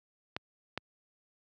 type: clicks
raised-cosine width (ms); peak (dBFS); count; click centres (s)
0.3; -18; 2; 0.365 / 0.776
effects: high-pass 80 Hz 12 dB/octave